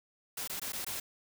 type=noise with dropouts; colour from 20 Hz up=white; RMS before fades=-38 dBFS; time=0.37-1 s; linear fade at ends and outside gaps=5 ms; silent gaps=0.476-0.496 / 0.597-0.616 / 0.722-0.731 / 0.847-0.865 s; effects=none